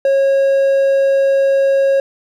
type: tone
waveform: triangle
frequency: 546 Hz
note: C#5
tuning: 26 cents flat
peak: -8 dBFS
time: 0.05-2 s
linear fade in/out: 2 ms
effects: none